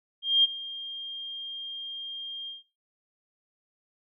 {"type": "tone with ADSR envelope", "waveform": "sine", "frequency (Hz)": 3209, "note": "G7", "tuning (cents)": 40, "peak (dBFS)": -15, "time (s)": [0.22, 2.63], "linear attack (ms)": 220, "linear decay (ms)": 23, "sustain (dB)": -19, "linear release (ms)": 150, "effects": ["noise-tail reverb RT60 0.3 s tail -21 dB re dry"]}